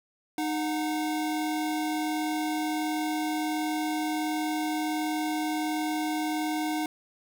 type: tone pair together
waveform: square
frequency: 307.8 / 732 Hz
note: D#4 / F#5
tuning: -19 / -19 cents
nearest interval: octave + minor third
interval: 1500 cents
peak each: -29 / -34 dBFS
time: 0.38-6.86 s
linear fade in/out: 2 ms
effects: none